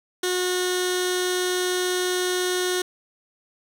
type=tone with notch filter; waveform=15% pulse; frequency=363.6 Hz; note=F#4; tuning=30 cents flat; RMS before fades=-24 dBFS; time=0.23-2.82 s; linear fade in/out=5 ms; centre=880 Hz; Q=0.52; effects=low-pass 12000 Hz 12 dB/octave + 7-bit